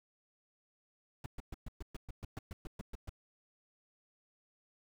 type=noise bursts; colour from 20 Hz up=brown; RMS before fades=-42 dBFS; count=14; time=1.24-3.094 s; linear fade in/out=2 ms; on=21 ms; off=120 ms; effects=none